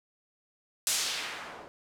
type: noise with low-pass filter sweep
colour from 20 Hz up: blue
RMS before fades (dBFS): -34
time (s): 0.87-1.68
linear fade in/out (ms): 0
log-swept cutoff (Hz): 8900 to 610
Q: 1
effects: none